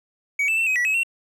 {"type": "tone with pitch steps", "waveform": "triangle", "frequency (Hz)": [2259, 2643, 2688, 2531, 1946, 2565, 2722], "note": ["C#7", "E7", "E7", "D#7", "B6", "E7", "F7"], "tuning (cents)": [32, 4, 33, 29, -26, -48, -45], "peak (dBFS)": -17, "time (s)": [0.39, 1.034], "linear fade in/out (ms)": 5, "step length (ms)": 92, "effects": []}